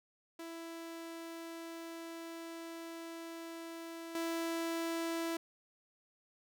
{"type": "tone with level steps", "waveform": "sawtooth", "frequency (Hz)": 331.6, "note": "E4", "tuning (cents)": 10, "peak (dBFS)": [-40, -31], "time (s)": [0.39, 5.37], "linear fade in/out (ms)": 5, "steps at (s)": 4.15, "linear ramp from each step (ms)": 2, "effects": []}